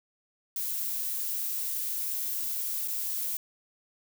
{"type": "noise with dropouts", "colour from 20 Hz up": "violet", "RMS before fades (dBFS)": -32, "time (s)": [0.56, 3.37], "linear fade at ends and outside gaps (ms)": 2, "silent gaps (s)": [2.877, 2.881], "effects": []}